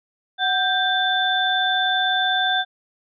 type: tone cluster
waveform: sine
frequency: 744 / 1577 / 3535 Hz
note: F#5 / G6 / A7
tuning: +9 / +10 / +7 cents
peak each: -22 dBFS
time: 0.38-2.65 s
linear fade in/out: 50 ms
effects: none